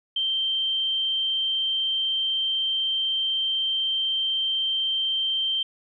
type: tone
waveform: sine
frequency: 3136 Hz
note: G7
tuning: in tune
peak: -22 dBFS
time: 0.16-5.63 s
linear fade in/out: 5 ms
effects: none